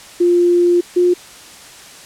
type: tone pair in turn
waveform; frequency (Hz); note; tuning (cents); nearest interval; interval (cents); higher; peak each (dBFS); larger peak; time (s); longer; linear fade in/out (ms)
sine; 350 / 355.7; F4 / F4; +4 / +32; unison; 28; second; -9; neither; 0.2-0.81 / 0.96-1.14; first; 10
effects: white hiss -38 dBFS RMS until 2.05 s + low-pass 9000 Hz 12 dB/octave